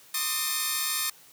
5% pulse tone cluster, 1053 / 1184 / 1251 / 1803 / 4349 Hz, C6 / D6 / D#6 / A6 / C#8, +11 / +14 / +9 / +42 / -34 cents, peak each -25 / -24 / -20 / -20 / -27 dBFS, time 0.14-1.1 s, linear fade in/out 5 ms, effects white hiss -54 dBFS RMS until 1.32 s + high-pass 80 Hz 12 dB/octave

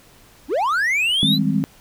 triangle linear sweep, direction up, 231.2 to 4111 Hz, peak -15 dBFS, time 0.48-1.39 s, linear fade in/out 50 ms
sine chord, Ab major seventh, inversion second, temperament equal with one note detuned, 159.66 / 196 / 207.7 / 261.6 Hz, Eb3 / G3 / Ab3 / C4, +45 / 0 / 0 / 0 cents, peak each -22 dBFS, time 1.23-1.64 s, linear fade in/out 0 ms
effects pink hiss -50 dBFS RMS until 1.8 s

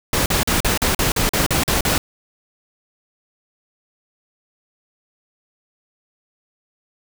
pink noise bursts, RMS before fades -18 dBFS, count 11, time 0.13-1.98 s, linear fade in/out 2 ms, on 130 ms, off 42 ms, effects none

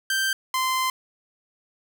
sawtooth tone pair in turn, 1566 / 1036.8 Hz, G6 / C6, -2 / -16 cents, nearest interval perfect fifth, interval 714 cents, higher first, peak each -18 dBFS, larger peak neither, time 0.1-0.33 / 0.54-0.9 s, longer second, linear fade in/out 2 ms, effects none

